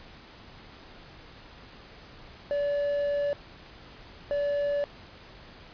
triangle tone bursts at uneven times, 575 Hz, D5, 37 cents flat, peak -23 dBFS, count 2, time 2.51-3.33 / 4.31-4.84 s, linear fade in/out 0 ms, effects pink hiss -49 dBFS RMS until 5.73 s + resampled to 11025 Hz

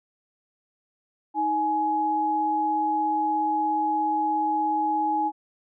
sine tone pair together, 314.5 / 839.6 Hz, D#4 / G#5, +19 / +19 cents, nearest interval octave + perfect fourth, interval 1700 cents, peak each -29 / -22 dBFS, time 1.34-5.32 s, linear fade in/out 50 ms, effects none

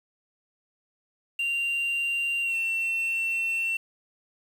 sine tone with pitch glide, 2774 to 2701 Hz, F7 to E7, -12 to +42 cents, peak -22 dBFS, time 1.39-3.77 s, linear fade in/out 5 ms, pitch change -46 cents, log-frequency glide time 2.42-2.56 s, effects tanh soft clip ceiling -24 dBFS + 8-bit

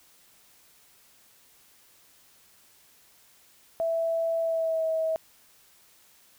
sine tone with pitch glide, 660 to 643.1 Hz, E5 to E5, +2 to -43 cents, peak -24 dBFS, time 3.8-5.16 s, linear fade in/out 0 ms, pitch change -45 cents, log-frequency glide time 4.4-4.86 s, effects white hiss -59 dBFS RMS until 6.38 s

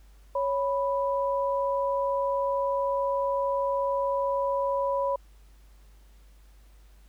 sine tone pair together, 554.4 / 987.8 Hz, C#5 / B5, 0 / 0 cents, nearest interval minor seventh, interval 1000 cents, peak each -26 / -28 dBFS, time 0.35-5.16 s, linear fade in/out 5 ms, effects added 50 Hz sine -51 dBFS peak until 7.08 s + pink hiss -64 dBFS RMS until 7.08 s

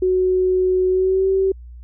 sine tone with pitch glide, 370 to 383.9 Hz, F#4 to G4, 0 to -36 cents, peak -14 dBFS, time 0.02-1.52 s, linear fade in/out 5 ms, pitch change +64 cents, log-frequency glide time 0.89-1.28 s, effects added 60 Hz sine -35 dBFS peak until 1.83 s

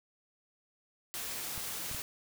white noise, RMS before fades -39 dBFS, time 1.14-2.02 s, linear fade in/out 0 ms
clicks, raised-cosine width 5 ms, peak -33 dBFS, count 3, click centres 1.578 / 1.914 / 1.947 s
effects none

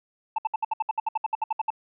triangle tone bursts, 880 Hz, A5, in tune, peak -20 dBFS, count 16, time 0.36-1.704 s, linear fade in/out 5 ms, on 24 ms, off 64 ms, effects resampled to 8000 Hz

